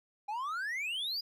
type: exponential sweep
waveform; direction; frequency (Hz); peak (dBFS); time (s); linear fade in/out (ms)
triangle; up; 800 to 4978; -32; 0.28-1.21; 10
effects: none